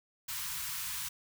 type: band-stop noise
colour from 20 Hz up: white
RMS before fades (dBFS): -38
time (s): 0.28-1.09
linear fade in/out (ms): 10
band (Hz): 170 to 900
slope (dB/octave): 96
effects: none